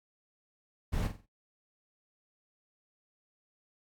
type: noise with echo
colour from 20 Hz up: brown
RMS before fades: -30 dBFS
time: 0.92-1.08 s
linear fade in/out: 20 ms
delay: 46 ms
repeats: 4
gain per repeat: -9 dB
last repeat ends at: 1.264 s
effects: noise-tail reverb RT60 0.1 s tail -17 dB re dry + AAC 64 kbps